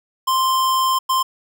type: tone bursts at uneven times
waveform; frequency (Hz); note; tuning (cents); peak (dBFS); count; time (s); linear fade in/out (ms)
square; 1046.5; C6; 0; -16; 2; 0.27-0.99 / 1.09-1.23; 10
effects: none